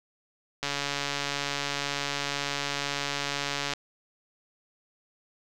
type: click train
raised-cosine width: 0.2 ms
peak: -12 dBFS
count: 442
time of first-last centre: 0.63-3.736 s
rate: 142 Hz
effects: none